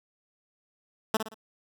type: tone with echo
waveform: 10% pulse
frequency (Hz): 219.3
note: A3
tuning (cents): -6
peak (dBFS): -13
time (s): 1.14-1.17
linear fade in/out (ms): 5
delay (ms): 58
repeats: 3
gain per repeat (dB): -8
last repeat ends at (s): 1.344
effects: none